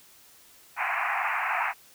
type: band-pass noise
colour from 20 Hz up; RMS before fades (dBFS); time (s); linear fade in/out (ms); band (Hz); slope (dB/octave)
pink; -28; 0.76-1.74; 50; 700 to 2600; 96
effects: white hiss -55 dBFS RMS until 1.94 s